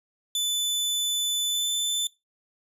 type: tone with pitch glide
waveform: sawtooth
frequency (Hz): 3500 to 3526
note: A7 to A7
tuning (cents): -10 to +3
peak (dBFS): -21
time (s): 0.35-2.07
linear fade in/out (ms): 2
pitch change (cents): +13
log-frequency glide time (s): 1.48-1.7
effects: noise-tail reverb RT60 0.2 s tail -19 dB re dry + resampled to 32000 Hz